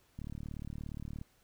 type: click train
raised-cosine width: 5 ms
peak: -30 dBFS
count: 39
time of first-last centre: 0.19-1.214 s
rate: 37.1 Hz
effects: pink hiss -69 dBFS RMS until 1.43 s